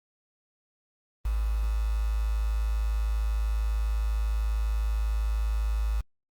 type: tone with quantisation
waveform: sine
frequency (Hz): 53.7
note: A1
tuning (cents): -41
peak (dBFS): -24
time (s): 1.25-6.01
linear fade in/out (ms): 5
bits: 7
effects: Opus 32 kbps